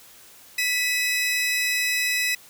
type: tone pair together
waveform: sawtooth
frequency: 1975.5 / 2553 Hz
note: B6 / D#7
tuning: 0 / +44 cents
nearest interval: major third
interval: 444 cents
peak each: -21 dBFS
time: 0.58-2.35 s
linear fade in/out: 5 ms
effects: white hiss -49 dBFS RMS until 2.49 s